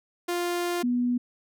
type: tone pair in turn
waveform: sawtooth / sine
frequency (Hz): 350 / 244.7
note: F4 / B3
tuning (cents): +4 / -16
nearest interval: tritone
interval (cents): 620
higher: first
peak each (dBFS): -22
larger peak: neither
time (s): 0.28-0.83 / 0.83-1.18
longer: first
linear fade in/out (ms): 10
effects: none